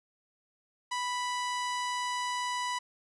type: tone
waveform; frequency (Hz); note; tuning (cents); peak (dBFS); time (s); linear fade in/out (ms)
sawtooth; 987.8; B5; 0; -27; 0.91-2.79; 10
effects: resampled to 22050 Hz